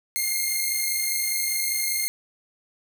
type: tone pair together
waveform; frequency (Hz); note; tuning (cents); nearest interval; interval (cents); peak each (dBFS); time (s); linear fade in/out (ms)
5% pulse; 2112 / 2137; C7 / C7; +16 / +36; unison; 20; -16; 0.16-2.08; 0
effects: none